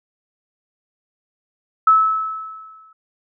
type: tone with exponential decay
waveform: sine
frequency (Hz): 1301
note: E6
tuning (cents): -23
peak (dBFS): -7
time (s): 1.87-2.93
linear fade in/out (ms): 5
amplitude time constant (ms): 230
effects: none